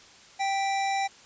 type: tone pair together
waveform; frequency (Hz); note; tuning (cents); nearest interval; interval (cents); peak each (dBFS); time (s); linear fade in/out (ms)
square; 784 / 1972.8; G5 / B6; 0 / -2; octave + major third; 1598; -26 / -37; 0.39-1.08; 20
effects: white hiss -52 dBFS RMS until 1.25 s + resampled to 16000 Hz